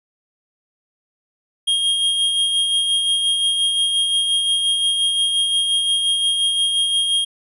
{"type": "tone with tremolo", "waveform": "square", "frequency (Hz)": 3242, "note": "G#7", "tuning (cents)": -42, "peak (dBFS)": -15, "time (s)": [1.67, 7.25], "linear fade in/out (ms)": 10, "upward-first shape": "sine", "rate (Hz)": 5.7, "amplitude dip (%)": 35, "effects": ["resampled to 24000 Hz"]}